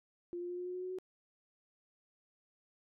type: tone with pitch steps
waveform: sine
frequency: 349.2 / 352.2 / 355.3 / 358.4 / 361.5 / 364.7 / 367.8 / 371 Hz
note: F4 / F4 / F4 / F4 / F#4 / F#4 / F#4 / F#4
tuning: 0 / +15 / +30 / +45 / -40 / -25 / -10 / +5 cents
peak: -38 dBFS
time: 0.33-0.986 s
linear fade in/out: 0 ms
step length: 82 ms
effects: none